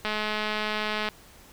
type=click train; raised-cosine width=0.3 ms; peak=-13 dBFS; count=222; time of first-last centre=0.05-1.088 s; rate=213 Hz; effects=pink hiss -52 dBFS RMS until 1.52 s